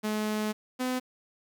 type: tone pair in turn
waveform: sawtooth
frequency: 213.6 / 254 Hz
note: G#3 / B3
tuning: +49 / +49 cents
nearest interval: minor third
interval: 300 cents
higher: second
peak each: -24 dBFS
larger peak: neither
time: 0.03-0.53 / 0.79-1 s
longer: first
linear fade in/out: 20 ms
effects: 10-bit